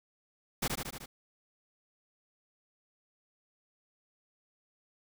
pink noise with echo, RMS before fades -31 dBFS, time 0.62-0.68 s, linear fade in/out 10 ms, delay 76 ms, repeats 5, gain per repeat -3 dB, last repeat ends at 1.06 s, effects none

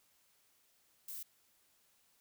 violet noise, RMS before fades -45 dBFS, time 1.08-1.23 s, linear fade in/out 5 ms, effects white hiss -72 dBFS RMS until 2.2 s

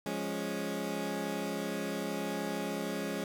20% pulse chord, Db major, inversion first, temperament equal, 174.61 / 207.7 / 277.2 Hz, F3 / Ab3 / Db4, 0 / 0 / 0 cents, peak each -35 / -32 / -33 dBFS, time 0.06-3.24 s, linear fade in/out 2 ms, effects none

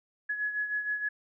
sine beating tone pair, 1689 / 1695.4 Hz, G#6 / G#6, +29 / +35 cents, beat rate 6.4 Hz, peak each -30 / -37 dBFS, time 0.29-1.09 s, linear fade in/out 10 ms, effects none

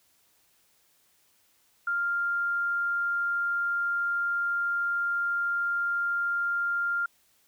sine tone, 1396.9 Hz, F6, in tune, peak -25 dBFS, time 1.87-7.06 s, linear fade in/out 5 ms, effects white hiss -66 dBFS RMS until 7.47 s

